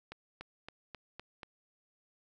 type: accelerating click train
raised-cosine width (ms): 0.3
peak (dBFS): -28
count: 6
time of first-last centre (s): 0.12-1.432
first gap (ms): 290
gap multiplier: 0.95
effects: none